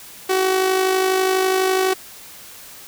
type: tone with amplitude modulation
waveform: sawtooth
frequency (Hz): 376.8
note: F#4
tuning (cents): +32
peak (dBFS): -10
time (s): 0.29-1.94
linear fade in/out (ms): 10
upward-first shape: sine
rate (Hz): 52.1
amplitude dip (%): 45
effects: white hiss -40 dBFS RMS until 2.87 s